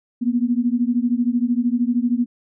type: beating tone pair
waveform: sine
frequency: 236 / 249 Hz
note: A#3 / B3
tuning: +22 / +14 cents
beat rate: 13 Hz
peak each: -19 / -20 dBFS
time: 0.21-2.26 s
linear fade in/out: 20 ms
effects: none